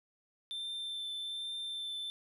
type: tone with vibrato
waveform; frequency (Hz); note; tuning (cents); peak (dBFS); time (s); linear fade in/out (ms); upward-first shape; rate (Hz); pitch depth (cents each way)
triangle; 3557; A7; +18; -36; 0.51-2.1; 0; triangle; 1.2; 14
effects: none